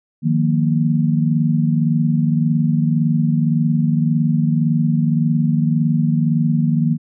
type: chord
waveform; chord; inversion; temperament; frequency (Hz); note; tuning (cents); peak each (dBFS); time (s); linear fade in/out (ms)
sine; Eb suspended second; none; equal with one note detuned; 155.56 / 177.36 / 233.1; Eb3 / F3 / Bb3; 0 / +27 / 0; -16 / -21 / -18; 0.22-6.98; 50
effects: none